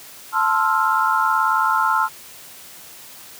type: chord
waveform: sine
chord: F major seventh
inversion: first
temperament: equal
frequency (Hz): 880 / 1046.5 / 1318.5 / 1396.9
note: A5 / C6 / E6 / F6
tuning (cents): 0 / 0 / 0 / 0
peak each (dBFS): -21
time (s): 0.32-2.09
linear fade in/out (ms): 50
effects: white hiss -41 dBFS RMS until 3.39 s + high-pass 80 Hz 12 dB/octave